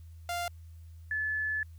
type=tone pair in turn; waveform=sawtooth / sine; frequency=697 / 1728.7 Hz; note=F5 / A6; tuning=-4 / -31 cents; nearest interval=octave + major third; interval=1573 cents; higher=second; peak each=-28 / -29 dBFS; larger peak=first; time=0.29-0.48 / 1.11-1.63 s; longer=second; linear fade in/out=2 ms; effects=added 82 Hz sine -46 dBFS peak until 1.78 s + white hiss -70 dBFS RMS until 1.78 s